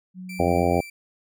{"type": "tone", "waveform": "sine", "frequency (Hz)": 184.1, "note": "F#3", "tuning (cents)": -8, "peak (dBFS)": -34, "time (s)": [0.14, 0.7], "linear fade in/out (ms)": 50}
{"type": "tone with tremolo", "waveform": "40% pulse", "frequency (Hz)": 2341, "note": "D7", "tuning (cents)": -6, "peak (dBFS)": -35, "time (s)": [0.29, 0.9], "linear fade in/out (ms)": 5, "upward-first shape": "sine", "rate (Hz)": 4.6, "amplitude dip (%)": 30}
{"type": "harmonic tone", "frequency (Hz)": 87.31, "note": "F2", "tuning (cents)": 0, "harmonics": [1, 2, 3, 4, 5, 6, 7, 8, 9], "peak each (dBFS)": [-27, -27, -27, -27, -27, -27, -27, -27, -27], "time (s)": [0.39, 0.81], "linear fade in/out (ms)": 10}
{"effects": []}